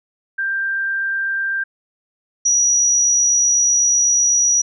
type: tone pair in turn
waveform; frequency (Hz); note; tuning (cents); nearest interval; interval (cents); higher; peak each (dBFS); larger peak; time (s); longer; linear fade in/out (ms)
sine; 1582 / 5816; G6 / F#8; +15 / -31; octave + major seventh; 2254; second; -18 / -12; second; 0.38-1.64 / 2.45-4.62; second; 10
effects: none